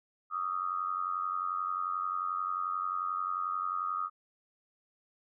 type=tone with amplitude modulation; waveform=sine; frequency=1244.5 Hz; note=D#6; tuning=in tune; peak=-27 dBFS; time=0.3-4.1 s; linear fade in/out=50 ms; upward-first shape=sine; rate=91.3 Hz; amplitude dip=85%; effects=none